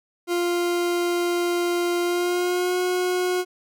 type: tone with pitch glide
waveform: 40% pulse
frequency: 349.2 to 362.6 Hz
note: F4 to F#4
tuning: 0 to -35 cents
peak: -20 dBFS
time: 0.27-3.45 s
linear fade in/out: 50 ms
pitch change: +65 cents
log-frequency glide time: 2.02-2.78 s
effects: none